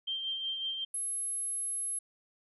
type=tone with tremolo; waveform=sine; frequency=3156 Hz; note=G7; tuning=11 cents sharp; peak=-31 dBFS; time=0.07-0.85 s; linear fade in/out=10 ms; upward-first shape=sine; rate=5.4 Hz; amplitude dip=40%
type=tone; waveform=sine; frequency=10800 Hz; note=E9; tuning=41 cents sharp; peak=-32 dBFS; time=0.94-1.99 s; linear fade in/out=5 ms
effects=none